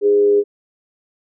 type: tone with frequency modulation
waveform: sine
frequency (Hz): 410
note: G#4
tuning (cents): -22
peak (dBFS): -10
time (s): 0.01-0.44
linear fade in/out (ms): 50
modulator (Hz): 102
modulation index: 0.26
effects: none